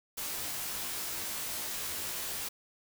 white noise with comb filter, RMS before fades -37 dBFS, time 0.17-2.49 s, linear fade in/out 10 ms, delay 18 ms, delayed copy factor -0.9, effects none

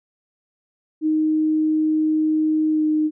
sine tone with pitch glide, 311.1 to 307.9 Hz, D#4 to D#4, 0 to -18 cents, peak -16 dBFS, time 1.01-3.11 s, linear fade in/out 50 ms, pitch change -18 cents, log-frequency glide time 2.7-2.84 s, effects none

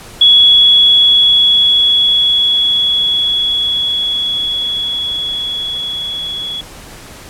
sine tone with level ramp, 3368 Hz, G#7, 24 cents sharp, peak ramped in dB -3 to -19 dBFS, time 0.21-6.61 s, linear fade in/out 5 ms, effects pink hiss -34 dBFS RMS until 7.29 s + low-pass 12000 Hz 12 dB/octave

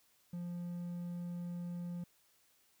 triangle tone, 174.61 Hz, F3, in tune, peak -37 dBFS, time 0.33-2.04 s, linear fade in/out 5 ms, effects white hiss -71 dBFS RMS until 2.8 s

